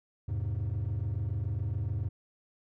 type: chord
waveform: triangle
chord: E augmented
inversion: none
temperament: equal with one note detuned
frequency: 83.7 / 103.83 / 130.81 Hz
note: E2 / G#2 / B#2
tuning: +27 / 0 / 0 cents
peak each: -32 / -29 / -35 dBFS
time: 0.28-2.09 s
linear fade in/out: 10 ms
effects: tanh soft clip ceiling -24 dBFS